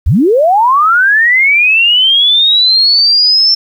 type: linear sweep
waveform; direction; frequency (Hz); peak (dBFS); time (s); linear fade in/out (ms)
sine; up; 48.73 to 5390; -5; 0.06-3.55; 10
effects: 7-bit